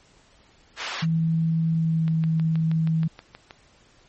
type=band-pass noise; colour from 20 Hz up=pink; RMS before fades=-32 dBFS; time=0.76-1.06 s; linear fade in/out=50 ms; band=1000 to 4600 Hz; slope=12 dB/octave
type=tone with pitch glide; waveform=sine; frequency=162.9 to 161.12 Hz; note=E3 to E3; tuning=-20 to -39 cents; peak=-19 dBFS; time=1.02-3.08 s; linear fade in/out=10 ms; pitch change=-19 cents; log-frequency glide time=1.74-2.11 s
type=click train; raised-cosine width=0.3 ms; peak=-23 dBFS; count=10; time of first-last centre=2.08-3.509 s; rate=6.3 Hz
effects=pink hiss -57 dBFS RMS until 4.08 s + MP3 32 kbps